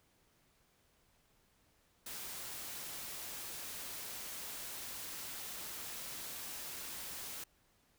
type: noise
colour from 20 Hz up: white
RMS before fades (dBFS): -45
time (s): 2.06-7.44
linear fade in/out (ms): 5
effects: pink hiss -72 dBFS RMS until 7.98 s